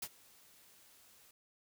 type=noise with ADSR envelope; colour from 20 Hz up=white; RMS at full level=-39 dBFS; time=0.02-1.31 s; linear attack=7 ms; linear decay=52 ms; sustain=-24 dB; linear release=3 ms; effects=none